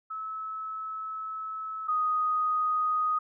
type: tone pair in turn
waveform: sine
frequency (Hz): 1298 / 1246.4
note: E6 / D#6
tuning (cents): -27 / +3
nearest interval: minor second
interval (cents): 70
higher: first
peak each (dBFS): -33 / -24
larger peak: second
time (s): 0.1-1.88 / 1.88-3.19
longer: first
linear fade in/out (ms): 10
effects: none